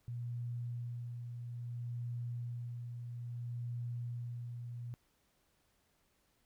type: tone with tremolo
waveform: sine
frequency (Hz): 120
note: B2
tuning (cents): -49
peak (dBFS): -37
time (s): 0.08-4.94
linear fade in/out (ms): 0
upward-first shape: sine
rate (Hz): 0.6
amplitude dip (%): 40
effects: pink hiss -75 dBFS RMS until 6.45 s